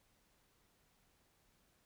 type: silence
effects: pink hiss -74 dBFS RMS until 1.85 s